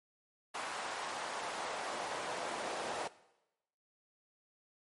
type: noise with high-pass filter sweep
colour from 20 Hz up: brown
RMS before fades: -40 dBFS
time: 0.54-3.08 s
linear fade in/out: 10 ms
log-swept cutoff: 940 to 600 Hz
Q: 1.3
effects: noise-tail reverb RT60 0.9 s tail -18 dB re dry + MP3 48 kbps